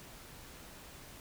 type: silence
effects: pink hiss -52 dBFS RMS until 1.2 s